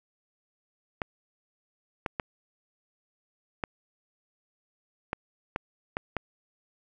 clicks, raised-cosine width 0.5 ms, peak -14 dBFS, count 8, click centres 1.018 / 2.062 / 2.198 / 3.638 / 5.131 / 5.561 / 5.969 / 6.167 s, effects none

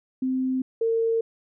sine tone pair in turn, 259.4 / 455 Hz, C4 / A#4, -15 / -42 cents, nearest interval minor seventh, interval 973 cents, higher second, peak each -22 / -20 dBFS, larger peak second, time 0.22-0.62 / 0.81-1.21 s, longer neither, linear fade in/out 5 ms, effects none

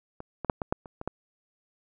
clicks, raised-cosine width 1 ms, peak -25 / -19 / -7 / -16 / -11 / -29 / -22 / -16 dBFS, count 8, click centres 0.204 / 0.447 / 0.498 / 0.618 / 0.725 / 0.858 / 1.014 / 1.076 s, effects none

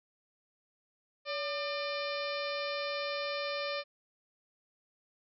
harmonic tone with a mistuned harmonic, 599 Hz, D5, 34 cents sharp, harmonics 1 / 2 / 3 / 4 / 5 / 6 / 7 / 8 / 9, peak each -36 / -41 / -44 / -41 / -47 / -46 / -45 / -46 / -50 dBFS, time 1.25-3.84 s, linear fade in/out 50 ms, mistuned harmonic 1, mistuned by -85 cents, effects none

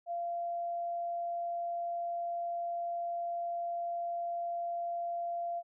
sine tone, 689 Hz, F5, 24 cents flat, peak -33 dBFS, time 0.06-5.63 s, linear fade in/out 50 ms, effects none

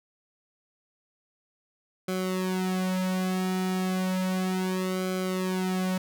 sawtooth tone with flanger, 185.8 Hz, F#3, 7 cents sharp, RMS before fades -28 dBFS, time 2.08-5.98 s, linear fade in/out 5 ms, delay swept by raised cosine 1.1 to 3.5 ms, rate 0.33 Hz, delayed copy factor -0.95, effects none

